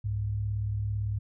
sine tone pair together, 65.95 / 103.83 Hz, C2 / G#2, +14 / 0 cents, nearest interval minor sixth, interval 786 cents, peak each -36 / -28 dBFS, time 0.04-1.19 s, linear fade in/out 10 ms, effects none

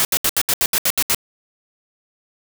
white noise bursts, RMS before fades -17 dBFS, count 10, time 0-1.147 s, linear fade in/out 0 ms, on 49 ms, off 73 ms, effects none

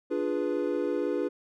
triangle chord, D diminished seventh, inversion none, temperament equal, 293.7 / 349.2 / 415.3 / 493.9 Hz, D4 / F4 / Ab4 / Cb5, 0 / 0 / 0 / 0 cents, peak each -30 dBFS, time 0.1-1.29 s, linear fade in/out 20 ms, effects none

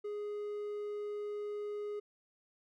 triangle tone, 415.3 Hz, G#4, in tune, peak -35 dBFS, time 0.04-2 s, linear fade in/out 10 ms, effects none

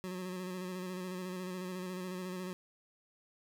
25% pulse tone with vibrato, 183.3 Hz, F#3, 16 cents flat, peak -35 dBFS, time 0.04-2.53 s, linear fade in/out 0 ms, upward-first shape square, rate 14 Hz, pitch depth 27 cents each way, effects none

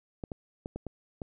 clicks, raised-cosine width 2 ms, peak -23 dBFS, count 6, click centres 0.238 / 0.318 / 0.659 / 0.76 / 0.867 / 1.218 s, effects none

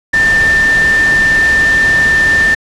sine tone in noise, 1789 Hz, A6, 28 cents sharp, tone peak -7 dBFS, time 0.13-2.55 s, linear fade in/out 10 ms, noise pink, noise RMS -20 dBFS, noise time 0.13-2.55 s, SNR +10 dB, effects low-pass 7000 Hz 12 dB/octave

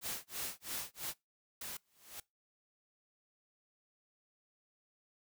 white noise with tremolo, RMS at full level -39 dBFS, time 0.01-1.14 s, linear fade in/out 50 ms, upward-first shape sine, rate 3 Hz, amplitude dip 100%
white noise, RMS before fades -44 dBFS, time 1.61-1.77 s, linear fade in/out 5 ms
white noise with exponential growth, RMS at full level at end -44 dBFS, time 1.82-2.2 s, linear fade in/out 2 ms, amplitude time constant 81 ms
effects noise-tail reverb RT60 0.2 s tail -23 dB re dry

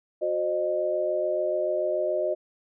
sine tone cluster, 365.5 / 525 / 612 Hz, F#4 / C5 / D#5, -21 / +6 / -29 cents, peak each -30 / -31 / -25 dBFS, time 0.21-2.35 s, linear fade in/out 20 ms, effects none

